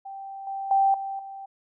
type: tone with level steps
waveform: sine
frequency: 782 Hz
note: G5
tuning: 4 cents flat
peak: -35 / -29 / -17 / -29 / -36 dBFS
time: 0.05-1.46 s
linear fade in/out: 10 ms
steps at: 0.47 / 0.71 / 0.94 / 1.19 s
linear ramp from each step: 2 ms
effects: none